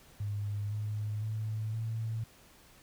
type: tone with pitch steps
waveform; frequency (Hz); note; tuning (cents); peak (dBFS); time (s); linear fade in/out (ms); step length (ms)
sine; 102.7 / 105.77 / 108.93 / 112.19; G#2 / G#2 / A2 / A2; -19 / +32 / -17 / +34; -32; 0.2-2.24; 5; 510
effects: pink hiss -59 dBFS RMS until 2.82 s